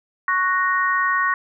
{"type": "chord", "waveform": "sine", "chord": "F# major", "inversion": "second", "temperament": "equal", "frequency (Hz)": [1108.7, 1480, 1864.7], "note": ["C#6", "F#6", "A#6"], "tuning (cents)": [0, 0, 0], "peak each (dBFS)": [-20, -24, -21], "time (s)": [0.28, 1.34], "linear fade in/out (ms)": 2, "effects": []}